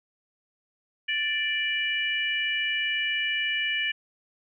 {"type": "harmonic tone", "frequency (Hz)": 587.3, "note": "D5", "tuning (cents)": 0, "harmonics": [3, 4, 5], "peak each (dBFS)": [-29, -29, -29], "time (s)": [1.08, 3.92], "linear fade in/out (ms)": 10, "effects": []}